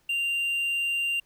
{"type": "tone", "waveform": "triangle", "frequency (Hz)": 2781, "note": "F7", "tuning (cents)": -8, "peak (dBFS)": -23, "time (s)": [0.09, 1.2], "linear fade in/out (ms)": 5, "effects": ["pink hiss -67 dBFS RMS until 1.25 s"]}